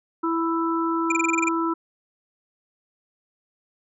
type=harmonic tone; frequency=330.4 Hz; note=E4; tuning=4 cents sharp; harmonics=1 / 3 / 4; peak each=-23 / -28 / -27 dBFS; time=0.23-1.74 s; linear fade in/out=10 ms
type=tone bursts; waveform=square; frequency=2390 Hz; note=D7; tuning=30 cents sharp; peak=-20 dBFS; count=9; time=1.1-1.488 s; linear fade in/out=5 ms; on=20 ms; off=26 ms
effects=resampled to 22050 Hz